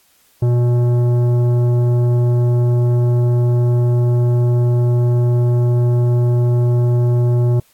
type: tone with tanh clipping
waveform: sine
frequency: 121.2 Hz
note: B2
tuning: 32 cents flat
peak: -13 dBFS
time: 0.42-7.6 s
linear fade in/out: 5 ms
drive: 12 dB
effects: white hiss -55 dBFS RMS until 7.73 s + AAC 64 kbps